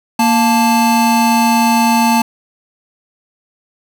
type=tone pair together; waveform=square; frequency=233.1 / 880.1 Hz; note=A#3 / A5; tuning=0 / 0 cents; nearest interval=octave + major seventh; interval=2300 cents; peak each=-13 dBFS; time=0.19-2.22 s; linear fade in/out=5 ms; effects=none